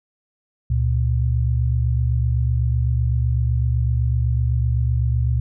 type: tone pair together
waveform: sine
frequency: 70.6 / 118.51 Hz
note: C#2 / A#2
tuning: +32 / +29 cents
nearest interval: major sixth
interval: 897 cents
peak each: -19 dBFS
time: 0.7-5.4 s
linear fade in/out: 5 ms
effects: none